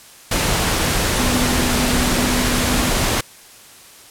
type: tone in noise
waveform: sine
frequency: 246.9 Hz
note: B3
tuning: in tune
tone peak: -21 dBFS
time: 1.18-2.9 s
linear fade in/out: 5 ms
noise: pink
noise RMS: -18 dBFS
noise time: 0.31-3.21 s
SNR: -6 dB
effects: white hiss -43 dBFS RMS until 4.1 s + low-pass 12000 Hz 12 dB/octave